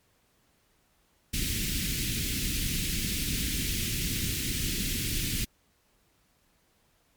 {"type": "band-stop noise", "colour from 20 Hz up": "pink", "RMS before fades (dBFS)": -30, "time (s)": [1.33, 5.45], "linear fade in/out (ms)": 10, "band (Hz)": [300, 2200], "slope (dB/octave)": 24, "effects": ["pink hiss -68 dBFS RMS until 7.16 s", "MP3 96 kbps"]}